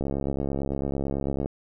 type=click train; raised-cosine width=2 ms; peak=-15 dBFS; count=101; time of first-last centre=0.01-1.459 s; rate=69 Hz; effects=none